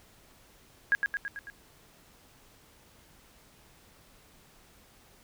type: tone with echo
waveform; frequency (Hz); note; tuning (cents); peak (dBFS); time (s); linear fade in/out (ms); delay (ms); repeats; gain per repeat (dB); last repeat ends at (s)
sine; 1642; G#6; -20; -20; 0.92-0.95; 0; 110; 5; -4; 1.5
effects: pink hiss -59 dBFS RMS until 5.23 s